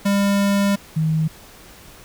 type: tone pair in turn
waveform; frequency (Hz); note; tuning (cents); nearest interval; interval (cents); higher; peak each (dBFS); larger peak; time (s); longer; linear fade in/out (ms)
square / sine; 200 / 158.01; G3 / D#3; +35 / +27; major third; 408; first; -16; neither; 0.05-0.76 / 0.96-1.28; first; 10
effects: pink hiss -44 dBFS RMS until 2.04 s